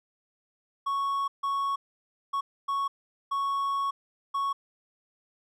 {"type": "tone bursts at uneven times", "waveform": "triangle", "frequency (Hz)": 1108.7, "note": "C#6", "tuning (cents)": 0, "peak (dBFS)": -24, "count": 6, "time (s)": [[0.86, 1.28], [1.43, 1.76], [2.33, 2.41], [2.68, 2.88], [3.31, 3.91], [4.34, 4.53]], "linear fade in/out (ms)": 10, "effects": []}